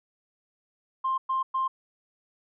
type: tone bursts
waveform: sine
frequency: 1054 Hz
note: C6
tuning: 12 cents sharp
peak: -23 dBFS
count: 3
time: 1.04-1.68 s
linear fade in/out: 10 ms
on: 140 ms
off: 110 ms
effects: tanh soft clip ceiling -19 dBFS